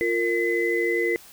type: tone cluster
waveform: sine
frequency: 348.9 / 461.3 / 2024 Hz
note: F4 / A#4 / B6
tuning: -2 / -18 / +42 cents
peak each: -25 dBFS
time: 0.01-1.16 s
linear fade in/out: 0 ms
effects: white hiss -48 dBFS RMS until 1.32 s